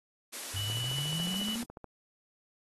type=high-pass noise; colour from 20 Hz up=white; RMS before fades=-40 dBFS; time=0.32-1.64 s; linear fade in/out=20 ms; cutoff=200 Hz; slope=96 dB/octave
type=exponential sweep; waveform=sine; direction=up; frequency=94.9 to 244 Hz; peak=-35 dBFS; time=0.54-1.64 s; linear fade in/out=5 ms
type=tone; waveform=sine; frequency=2959 Hz; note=F#7; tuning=1 cent flat; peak=-35 dBFS; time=0.56-1.56 s; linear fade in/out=5 ms
type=click train; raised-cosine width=1 ms; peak=-30 dBFS; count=17; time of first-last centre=0.7-1.843 s; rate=14 Hz
effects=AAC 32 kbps